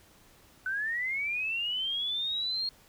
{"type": "linear sweep", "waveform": "sine", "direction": "up", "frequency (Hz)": [1493, 4281], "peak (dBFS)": -29, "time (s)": [0.66, 2.69], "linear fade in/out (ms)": 2, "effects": ["pink hiss -59 dBFS RMS until 2.88 s"]}